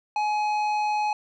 sine tone with tanh clipping, 843 Hz, G#5, 26 cents sharp, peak -24 dBFS, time 0.16-1.13 s, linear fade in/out 2 ms, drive 11 dB, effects none

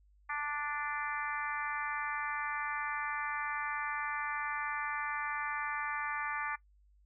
harmonic tone, 293.7 Hz, D4, in tune, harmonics 3 / 4 / 5 / 6 / 7 / 8, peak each -41 / -39 / -43 / -40 / -42 / -47 dBFS, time 0.29-6.56 s, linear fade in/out 10 ms, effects noise-tail reverb RT60 0.1 s tail -18 dB re dry + added 50 Hz sine -62 dBFS peak until 7.05 s

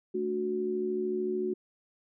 harmonic tone, 73.42 Hz, D2, in tune, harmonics 3 / 4 / 5, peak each -36 / -40 / -29 dBFS, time 0.14-1.54 s, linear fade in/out 10 ms, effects none

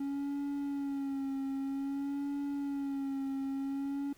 triangle tone with vibrato, 277.2 Hz, C#4, in tune, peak -31 dBFS, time 0-4.13 s, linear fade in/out 5 ms, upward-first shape sine, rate 0.52 Hz, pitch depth 38 cents each way, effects pink hiss -63 dBFS RMS until 4.17 s

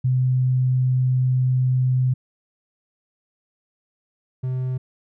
sine / triangle tone pair in turn, 128 / 128.51 Hz, C3 / C3, -38 / -31 cents, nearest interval unison, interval 7 cents, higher second, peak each -16 / -20 dBFS, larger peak first, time 0.04-2.14 / 4.43-4.78 s, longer first, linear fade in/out 10 ms, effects none

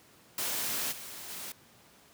white noise with level steps, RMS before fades -33 / -44 / -41 dBFS, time 0.38-1.52 s, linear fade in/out 2 ms, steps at 0.91 / 1.28 s, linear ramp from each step 20 ms, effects pink hiss -59 dBFS RMS until 2.13 s + high-pass 100 Hz 12 dB/octave

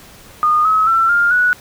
sine tone with pitch steps, 1225 / 1282.2 / 1342.1 / 1404.7 / 1470.3 Hz, D#6 / E6 / E6 / F6 / F#6, -27 / -48 / +31 / +10 / -11 cents, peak -10 dBFS, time 0.43-1.53 s, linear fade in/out 0 ms, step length 220 ms, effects pink hiss -41 dBFS RMS until 1.6 s

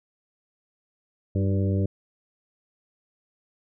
harmonic tone with a mistuned harmonic, 97.2 Hz, G2, 14 cents flat, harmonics 1 / 2 / 3 / 4 / 5 / 6, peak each -22 / -28 / -32 / -34 / -36 / -38 dBFS, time 1.35-1.86 s, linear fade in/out 5 ms, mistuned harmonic 3, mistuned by +45 cents, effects none

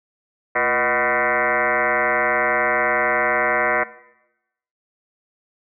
sine tone with frequency modulation, 1268 Hz, D#6, 32 cents sharp, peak -16 dBFS, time 0.55-3.84 s, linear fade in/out 10 ms, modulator 131 Hz, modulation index 6.3, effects noise-tail reverb RT60 0.9 s tail -18 dB re dry

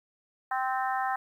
harmonic tone, 260 Hz, C4, 11 cents flat, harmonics 3 / 4 / 5 / 6 / 7, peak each -29 / -34 / -35 / -38 / -37 dBFS, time 0.51-1.16 s, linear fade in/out 5 ms, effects 10-bit

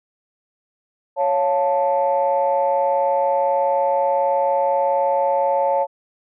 sine chord, Db augmented, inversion none, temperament equal, 554.4 / 698.5 / 880 Hz, Db5 / F5 / A5, 0 / 0 / 0 cents, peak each -18 / -23 / -19 dBFS, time 1.16-5.87 s, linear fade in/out 50 ms, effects tanh soft clip ceiling -8 dBFS

